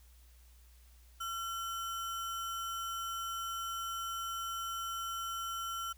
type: tone with sample-and-hold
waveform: sine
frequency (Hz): 1360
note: F6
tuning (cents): -46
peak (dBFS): -36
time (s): 1.2-5.93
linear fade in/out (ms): 10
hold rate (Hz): 4410
effects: added 60 Hz sine -57 dBFS peak until 5.97 s + white hiss -67 dBFS RMS until 5.97 s